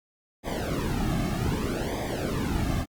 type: noise with flanger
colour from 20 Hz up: brown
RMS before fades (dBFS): -28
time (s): 0.43-2.86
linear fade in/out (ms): 50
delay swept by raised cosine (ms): 0.71 to 2.11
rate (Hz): 0.64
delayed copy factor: -0.9
effects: Opus 48 kbps